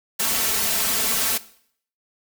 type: noise with comb filter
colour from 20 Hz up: white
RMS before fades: -22 dBFS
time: 0.19-1.38 s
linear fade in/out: 10 ms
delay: 4.5 ms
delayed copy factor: +0.75
effects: noise-tail reverb RT60 0.6 s tail -17 dB re dry